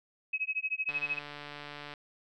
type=tone with tremolo; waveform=sine; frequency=2554 Hz; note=D#7; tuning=45 cents sharp; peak=-27 dBFS; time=0.33-1.19 s; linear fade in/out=5 ms; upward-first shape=sine; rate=13 Hz; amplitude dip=100%
type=click train; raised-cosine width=0.3 ms; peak=-27 dBFS; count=154; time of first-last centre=0.89-1.938 s; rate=146 Hz
effects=none